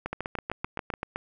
two click trains, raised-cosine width 0.5 ms, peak -16 / -16 dBFS, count 7 / 9, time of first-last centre 0.06-0.938 / 0.13-1.16 s, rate 6.83 / 7.77 Hz, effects none

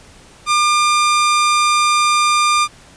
sawtooth tone, 1200 Hz, D6, 37 cents sharp, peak -8 dBFS, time 0.46-2.68 s, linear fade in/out 50 ms, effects pink hiss -44 dBFS RMS until 2.96 s + resampled to 22050 Hz

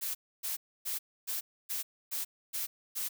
blue noise bursts, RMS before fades -35 dBFS, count 8, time 0.01-3.09 s, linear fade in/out 20 ms, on 140 ms, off 280 ms, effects none

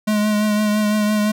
square tone with vibrato, 211 Hz, G#3, 28 cents sharp, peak -16 dBFS, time 0.07-1.32 s, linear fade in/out 10 ms, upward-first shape triangle, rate 5.9 Hz, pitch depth 28 cents each way, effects none

